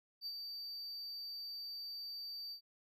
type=tone with ADSR envelope; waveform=triangle; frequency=4627 Hz; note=D8; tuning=27 cents flat; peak=-38 dBFS; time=0.21-2.61 s; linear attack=53 ms; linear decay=54 ms; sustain=-4 dB; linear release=90 ms; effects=none